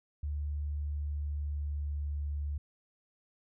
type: tone with pitch glide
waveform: sine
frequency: 73.42 to 72.79 Hz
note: D2 to D2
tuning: 0 to -15 cents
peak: -32 dBFS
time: 0.23-2.58 s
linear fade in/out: 5 ms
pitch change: -15 cents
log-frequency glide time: 0.88-2.22 s
effects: none